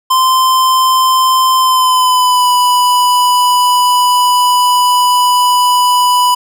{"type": "tone with pitch glide", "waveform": "square", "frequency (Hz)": [1037, 989.6], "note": ["C6", "B5"], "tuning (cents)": [-16, 3], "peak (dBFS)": -8, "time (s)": [0.1, 6.35], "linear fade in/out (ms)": 10, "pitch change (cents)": -81, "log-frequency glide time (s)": [1.59, 2.49], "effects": ["8-bit"]}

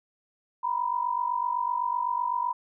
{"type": "tone pair together", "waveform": "sine", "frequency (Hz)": [952.1, 1000], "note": ["A#5", "B5"], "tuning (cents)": [36, 21], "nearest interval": "minor second", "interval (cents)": 85, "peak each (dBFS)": -28, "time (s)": [0.63, 2.53], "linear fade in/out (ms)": 10, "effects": []}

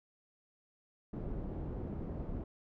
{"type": "low-pass noise", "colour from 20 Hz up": "pink", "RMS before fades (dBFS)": -40, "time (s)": [1.13, 2.44], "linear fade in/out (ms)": 5, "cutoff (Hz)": 420, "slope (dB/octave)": 12, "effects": []}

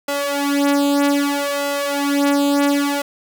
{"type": "tone with flanger", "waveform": "sawtooth", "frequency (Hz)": 284, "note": "C#4", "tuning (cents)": 42, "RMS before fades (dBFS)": -18, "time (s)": [0.08, 3.02], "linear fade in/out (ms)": 5, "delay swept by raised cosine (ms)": [1.5, 3.8], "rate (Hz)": 0.63, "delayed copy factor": 0.9, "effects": ["7-bit"]}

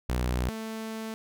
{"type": "tone pair in turn", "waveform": "sawtooth", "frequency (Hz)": [61.74, 221.4], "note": ["B1", "A3"], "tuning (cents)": [0, 11], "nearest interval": "octave + minor seventh", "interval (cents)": 2211, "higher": "second", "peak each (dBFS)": [-22, -30], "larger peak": "first", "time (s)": [[0.09, 0.49], [0.49, 1.14]], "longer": "second", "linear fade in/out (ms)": 0, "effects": []}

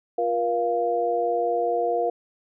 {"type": "tone cluster", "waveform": "sine", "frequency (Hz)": [351.7, 476.4, 695], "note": ["F4", "A#4", "F5"], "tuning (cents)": [12, 38, -9], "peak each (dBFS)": [-30, -24, -24], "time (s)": [0.18, 2.1], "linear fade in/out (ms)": 5, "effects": []}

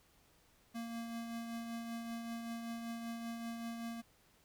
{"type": "tone with tremolo", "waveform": "square", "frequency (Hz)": 231.4, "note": "A#3", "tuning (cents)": -13, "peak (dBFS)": -40, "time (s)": [0.74, 4.02], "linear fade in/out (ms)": 20, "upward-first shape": "triangle", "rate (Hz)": 5.2, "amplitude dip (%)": 40, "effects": ["pink hiss -69 dBFS RMS until 4.44 s"]}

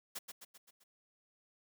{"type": "noise with echo", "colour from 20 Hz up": "white", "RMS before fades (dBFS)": -42, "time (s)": [0.15, 0.19], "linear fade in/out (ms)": 10, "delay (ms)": 130, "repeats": 5, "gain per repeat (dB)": -5, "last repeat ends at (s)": 0.84, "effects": ["high-pass 200 Hz 12 dB/octave"]}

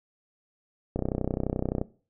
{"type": "click train", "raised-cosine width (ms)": 2, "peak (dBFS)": -14, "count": 28, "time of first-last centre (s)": [0.96, 1.814], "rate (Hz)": 31.6, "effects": ["noise-tail reverb RT60 0.4 s tail -19 dB re dry"]}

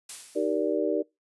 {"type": "noise with exponential decay", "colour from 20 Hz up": "blue", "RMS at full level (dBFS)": -34, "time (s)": [0.09, 0.78], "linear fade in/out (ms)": 5, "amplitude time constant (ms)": 150}
{"type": "chord", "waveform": "sine", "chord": "Eb major seventh", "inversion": "none", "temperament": "just", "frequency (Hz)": [311.1, 388.9, 466.7, 583.4], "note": ["Eb4", "G4", "Bb4", "D5"], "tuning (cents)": [0, -14, 2, -12], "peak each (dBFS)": -29, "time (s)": [0.35, 1.03], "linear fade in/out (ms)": 20}
{"effects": ["noise-tail reverb RT60 0.2 s tail -23 dB re dry", "resampled to 24000 Hz"]}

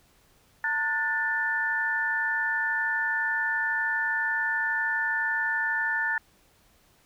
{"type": "tone cluster", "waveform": "sine", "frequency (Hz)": [903, 1456, 1769], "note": ["A5", "F#6", "A6"], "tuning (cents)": [45, -28, 9], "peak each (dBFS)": [-33, -30, -26], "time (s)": [0.64, 6.18], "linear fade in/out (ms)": 2, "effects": ["pink hiss -62 dBFS RMS until 7.05 s"]}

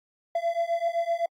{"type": "beating tone pair", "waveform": "triangle", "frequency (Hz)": [673, 680.8], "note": ["E5", "F5"], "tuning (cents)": [36, -44], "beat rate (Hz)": 7.8, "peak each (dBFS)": [-26, -25], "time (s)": [0.35, 1.26], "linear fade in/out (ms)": 5, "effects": ["AAC 64 kbps"]}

